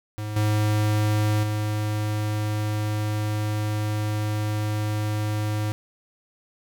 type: tone with level steps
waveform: square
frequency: 106.1 Hz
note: G#2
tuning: 38 cents sharp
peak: -29 / -20 / -24 dBFS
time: 0.18-5.72 s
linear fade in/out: 0 ms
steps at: 0.36 / 1.43 s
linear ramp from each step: 5 ms
effects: none